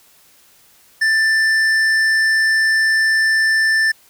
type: tone with hard clipping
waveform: sine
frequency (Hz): 1772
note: A6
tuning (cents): +12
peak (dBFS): -14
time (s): 1.01-3.92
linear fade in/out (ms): 10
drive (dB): 8
effects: white hiss -51 dBFS RMS until 4.09 s